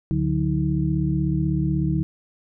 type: tone cluster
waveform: sine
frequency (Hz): 71.7 / 146 / 182.2 / 318.2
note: D2 / D3 / F#3 / D#4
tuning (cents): -41 / -10 / -26 / +39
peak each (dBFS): -28 / -22 / -25 / -27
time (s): 0.11-2.03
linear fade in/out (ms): 0
effects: none